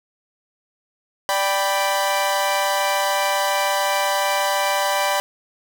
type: chord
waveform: sawtooth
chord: G major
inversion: second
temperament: equal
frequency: 587.3 / 784 / 987.8 Hz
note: D5 / G5 / B5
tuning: 0 / 0 / 0 cents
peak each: -19 dBFS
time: 1.29-5.2 s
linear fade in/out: 0 ms
effects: none